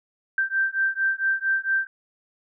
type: beating tone pair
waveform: sine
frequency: 1565 / 1569.4 Hz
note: G6 / G6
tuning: -3 / +2 cents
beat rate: 4.4 Hz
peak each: -24 dBFS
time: 0.38-1.87 s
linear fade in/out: 2 ms
effects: none